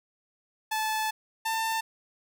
sawtooth tone pair in turn, 870 / 894.5 Hz, A5 / A5, -20 / +28 cents, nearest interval unison, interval 48 cents, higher second, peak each -23 dBFS, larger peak neither, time 0.71-1.11 / 1.45-1.81 s, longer first, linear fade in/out 10 ms, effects none

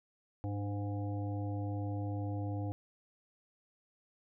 harmonic tone with a mistuned harmonic, 102.4 Hz, G#2, 24 cents flat, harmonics 1 / 3 / 5 / 7 / 8, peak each -35 / -41 / -47 / -48 / -52 dBFS, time 0.44-2.72 s, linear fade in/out 0 ms, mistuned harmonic 3, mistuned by -38 cents, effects none

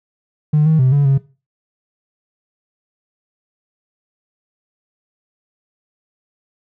triangle tone with pitch steps, 151 / 158.2 / 129.6 / 142.6 / 136.7 Hz, D3 / D#3 / C3 / C#3 / C#3, +48 / +29 / -16 / +49 / -24 cents, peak -6 dBFS, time 0.53-1.18 s, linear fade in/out 10 ms, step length 130 ms, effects noise-tail reverb RT60 0.3 s tail -20 dB re dry + tanh soft clip ceiling -6 dBFS

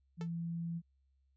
sine tone, 168.2 Hz, E3, 35 cents sharp, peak -36 dBFS, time 0.17-0.82 s, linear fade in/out 50 ms
sawtooth tone with exponential decay, 440 Hz, A4, in tune, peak -38 dBFS, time 0.21-0.3 s, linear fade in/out 0 ms, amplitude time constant 18 ms
effects added 67 Hz sine -70 dBFS peak until 1.36 s + resampled to 16000 Hz

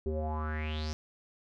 square tone with low-pass filter sweep, 77.2 Hz, D#2, 13 cents flat, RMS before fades -34 dBFS, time 0.06-0.93 s, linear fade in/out 0 ms, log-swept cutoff 380 to 5800 Hz, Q 6.7, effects none

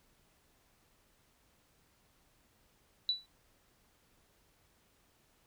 sine tone with exponential decay, 3951 Hz, B7, in tune, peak -25 dBFS, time 3.09-3.26 s, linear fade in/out 1 ms, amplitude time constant 36 ms, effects pink hiss -70 dBFS RMS until 5.46 s

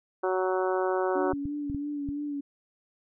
harmonic tone, 186.1 Hz, F#3, 10 cents sharp, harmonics 2 / 3 / 4 / 5 / 6 / 7 / 8, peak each -27 / -31 / -33 / -35 / -37 / -38 / -39 dBFS, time 0.23-1.33 s, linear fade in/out 10 ms
sine tone with vibrato, 288 Hz, D4, 34 cents flat, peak -30 dBFS, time 1.15-2.41 s, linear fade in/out 10 ms, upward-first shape sine, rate 3 Hz, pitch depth 36 cents each way
clicks, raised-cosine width 5 ms, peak -24 dBFS, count 5, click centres 1.335 / 1.455 / 1.699 / 1.747 / 2.089 s
effects none

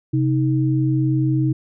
sine tone pair together, 131.83 / 314.1 Hz, C3 / D#4, +13 / +16 cents, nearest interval octave + minor third, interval 1503 cents, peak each -17 / -20 dBFS, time 0.13-1.53 s, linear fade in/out 10 ms, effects none

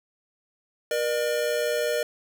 square tone pair together, 477 / 602 Hz, A#4 / D5, +40 / +43 cents, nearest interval major third, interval 403 cents, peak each -27 dBFS, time 0.91-2.03 s, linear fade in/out 2 ms, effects none

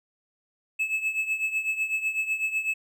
triangle tone with tremolo, 2600 Hz, E7, 24 cents flat, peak -20 dBFS, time 0.79-2.74 s, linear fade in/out 10 ms, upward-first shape triangle, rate 8 Hz, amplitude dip 80%, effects none

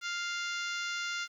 harmonic tone, 698.5 Hz, F5, in tune, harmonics 2 / 3 / 4 / 5 / 6 / 7 / 8 / 9 / 10, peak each -36 / -40 / -42 / -44 / -46 / -47 / -48 / -49 / -50 dBFS, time 0.01-1.28 s, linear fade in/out 50 ms, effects 11-bit

